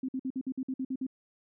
sine tone bursts, 261.6 Hz, C4, in tune, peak -30 dBFS, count 10, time 0.03-1.067 s, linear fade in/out 5 ms, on 56 ms, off 53 ms, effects none

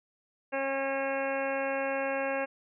harmonic tone, 271.8 Hz, C#4, 34 cents flat, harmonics 1 / 2 / 3 / 4 / 5 / 6 / 7 / 8 / 9 / 10, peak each -39 / -31 / -37 / -41 / -46 / -37 / -47 / -42 / -44 / -42 dBFS, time 0.52-2.46 s, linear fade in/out 20 ms, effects none

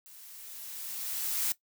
blue noise with level ramp, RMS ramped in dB -52 to -29 dBFS, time 0.06-1.52 s, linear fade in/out 0 ms, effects noise-tail reverb RT60 0.1 s tail -17 dB re dry

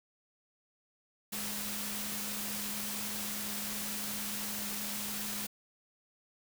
sine tone in noise, 207.7 Hz, G#3, in tune, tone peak -44 dBFS, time 1.32-5.47 s, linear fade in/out 10 ms, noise white, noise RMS -38 dBFS, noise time 1.32-5.47 s, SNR -9 dB, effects none

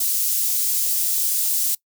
white high-pass noise, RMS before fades -21 dBFS, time 0-1.75 s, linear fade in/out 5 ms, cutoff 6500 Hz, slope 12 dB/octave, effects noise-tail reverb RT60 0.1 s tail -23 dB re dry

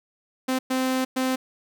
sawtooth tone bursts at uneven times, 259.3 Hz, C4, 15 cents flat, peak -18 dBFS, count 3, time 0.48-0.59 / 0.7-1.05 / 1.16-1.36 s, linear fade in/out 10 ms, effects none

